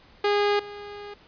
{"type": "tone with level steps", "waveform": "sawtooth", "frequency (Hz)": 410, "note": "G#4", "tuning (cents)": -22, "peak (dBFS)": [-16, -33], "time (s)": [0.24, 1.14], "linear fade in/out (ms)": 5, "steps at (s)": 0.59, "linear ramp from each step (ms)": 5, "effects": ["pink hiss -54 dBFS RMS until 1.27 s", "resampled to 11025 Hz"]}